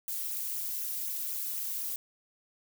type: noise with flanger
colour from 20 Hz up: violet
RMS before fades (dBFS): -35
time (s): 0.08-1.96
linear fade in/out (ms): 2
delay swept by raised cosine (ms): 0.22 to 3.02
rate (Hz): 4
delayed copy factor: -0.95
effects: none